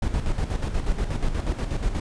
brown noise with tremolo, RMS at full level -23 dBFS, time 0.02-2 s, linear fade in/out 5 ms, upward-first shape square, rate 8.3 Hz, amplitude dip 55%, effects resampled to 22050 Hz

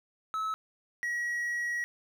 triangle tone pair in turn, 1297 / 1912.1 Hz, E6 / A#6, -28 / +43 cents, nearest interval perfect fifth, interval 671 cents, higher second, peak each -28 dBFS, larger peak neither, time 0.34-0.54 / 1.03-1.84 s, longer second, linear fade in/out 0 ms, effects none

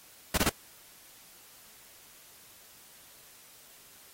pink noise bursts, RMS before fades -26 dBFS, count 3, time 0.34-0.494 s, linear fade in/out 5 ms, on 36 ms, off 23 ms, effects white hiss -55 dBFS RMS until 4.13 s + AAC 48 kbps

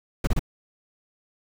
brown noise bursts, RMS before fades -20 dBFS, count 3, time 0.24-0.394 s, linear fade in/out 5 ms, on 32 ms, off 29 ms, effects none

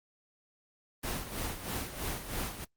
pink noise with tremolo, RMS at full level -34 dBFS, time 1.03-2.65 s, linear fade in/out 10 ms, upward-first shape sine, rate 3.1 Hz, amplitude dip 65%, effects noise-tail reverb RT60 0.1 s tail -26 dB re dry + Opus 24 kbps

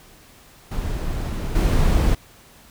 brown noise with level steps, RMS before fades -25 / -17 dBFS, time 0.71-2.15 s, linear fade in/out 5 ms, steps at 1.55 s, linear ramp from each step 10 ms, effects pink hiss -49 dBFS RMS until 2.7 s

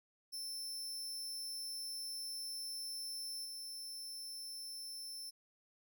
sawtooth tone with level steps, 5330 Hz, E8, 18 cents sharp, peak -39 / -42 dBFS, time 0.32-5.31 s, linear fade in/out 20 ms, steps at 3.44 s, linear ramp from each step 20 ms, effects none

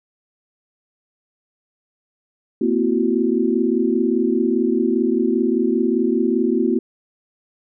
sine tone cluster, 230.4 / 255.4 / 335.8 / 373.6 Hz, A#3 / C4 / E4 / F#4, -20 / -42 / +32 / +17 cents, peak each -21 dBFS, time 2.61-6.79 s, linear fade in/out 5 ms, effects none

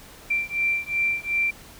sine beating tone pair, 2353 / 2355.7 Hz, D7 / D7, +3 / +5 cents, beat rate 2.7 Hz, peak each -25 dBFS, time 0.3-1.51 s, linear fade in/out 10 ms, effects pink hiss -46 dBFS RMS until 1.79 s

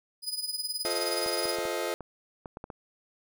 sawtooth tone with tremolo, 4978 Hz, D#8, in tune, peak -25 dBFS, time 0.22-1.57 s, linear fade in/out 50 ms, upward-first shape triangle, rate 19 Hz, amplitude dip 85%
sawtooth chord, F dominant seventh, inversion none, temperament just, 349.2 / 436.5 / 523.8 / 628.6 Hz, F4 / A4 / C5 / Eb5, 0 / -14 / +2 / +18 cents, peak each -31 dBFS, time 0.85-1.94 s, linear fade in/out 0 ms
clicks, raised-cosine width 1 ms, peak -25 dBFS, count 9, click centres 1.262 / 1.455 / 1.586 / 1.654 / 2.007 / 2.458 / 2.571 / 2.641 / 2.702 s
effects none

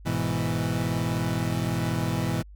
30% pulse chord, E major, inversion first, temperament equal, 103.83 / 123.47 / 164.81 Hz, G#2 / B2 / E3, 0 / 0 / 0 cents, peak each -28 / -26 / -26 dBFS, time 0.05-2.43 s, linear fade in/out 20 ms, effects added 50 Hz sine -43 dBFS peak until 2.55 s

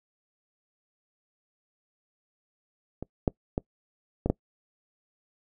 clicks, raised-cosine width 2 ms, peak -21 / -9 / -13 / -12 / -9 dBFS, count 5, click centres 3.026 / 3.278 / 3.579 / 4.26 / 4.3 s, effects noise-tail reverb RT60 0.1 s tail -24 dB re dry

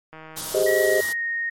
click train, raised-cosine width 0.5 ms, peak -26 dBFS, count 80, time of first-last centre 0.13-0.63 s, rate 158 Hz
white band-stop noise, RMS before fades -31 dBFS, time 0.36-1.13 s, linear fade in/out 10 ms, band 1500 to 2900 Hz, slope 96 dB/octave
sine chord, Ab major seventh, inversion third, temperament just, 389.3 / 415.3 / 519.1 / 623 Hz, G4 / Ab4 / C5 / Eb5, -12 / 0 / -14 / +2 cents, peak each -22 / -24 / -25 / -21 dBFS, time 0.54-1.01 s, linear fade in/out 10 ms
sine tone with pitch glide, 1917 to 1857.1 Hz, A#6 to A#6, +48 to -7 cents, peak -23 dBFS, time 0.66-1.5 s, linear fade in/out 10 ms, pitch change -55 cents, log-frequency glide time 0.79-1.22 s
effects MP3 64 kbps

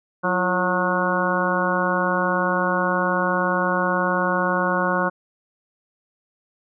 harmonic tone with a mistuned harmonic, 181.9 Hz, F#3, 29 cents flat, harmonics 1 / 2 / 3 / 4 / 5 / 6 / 7 / 8, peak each -26 / -29 / -25 / -30 / -28 / -25 / -30 / -25 dBFS, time 0.23-5.1 s, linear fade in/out 20 ms, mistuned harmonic 2, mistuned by -80 cents, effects none

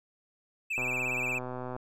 triangle tone with vibrato, 2489 Hz, D#7, in tune, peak -28 dBFS, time 0.7-1.39 s, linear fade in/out 10 ms, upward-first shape sine, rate 17 Hz, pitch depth 110 cents each way
click train, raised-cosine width 1 ms, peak -24 dBFS, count 125, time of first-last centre 0.78-1.764 s, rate 126 Hz
effects none

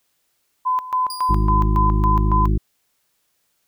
sine tone with tremolo, 1014 Hz, B5, 45 cents sharp, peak -16 dBFS, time 0.65-2.48 s, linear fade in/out 20 ms, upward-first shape square, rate 3.6 Hz, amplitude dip 80%
sawtooth tone with exponential decay, 4856 Hz, D#8, 43 cents flat, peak -23 dBFS, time 1.1-1.51 s, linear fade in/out 2 ms, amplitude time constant 89 ms
harmonic tone, 52.2 Hz, G#1, 10 cents sharp, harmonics 1 / 2 / 3 / 4 / 6 / 7, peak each -16 / -22 / -25 / -27 / -29 / -32 dBFS, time 1.29-2.58 s, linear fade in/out 10 ms
effects white hiss -68 dBFS RMS until 3.67 s

